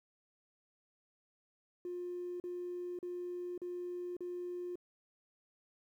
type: tone bursts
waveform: triangle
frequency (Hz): 355.1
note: F4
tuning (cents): +29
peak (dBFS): -35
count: 5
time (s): 1.85-4.756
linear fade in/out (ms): 2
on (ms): 550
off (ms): 39
effects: tanh soft clip ceiling -36 dBFS + 12-bit